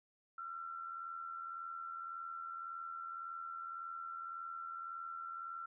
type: tone with amplitude modulation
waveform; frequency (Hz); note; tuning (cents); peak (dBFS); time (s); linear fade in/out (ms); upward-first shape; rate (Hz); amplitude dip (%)
sine; 1356; E6; +49; -40; 0.38-5.66; 5; sine; 81.8; 55
effects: none